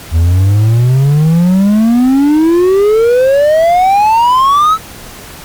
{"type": "exponential sweep", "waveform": "triangle", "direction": "up", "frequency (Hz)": [79, 1318.5], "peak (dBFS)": -3, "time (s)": [0.11, 4.78], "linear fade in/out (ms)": 50, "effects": ["pink hiss -30 dBFS RMS until 5.44 s", "MP3 96 kbps"]}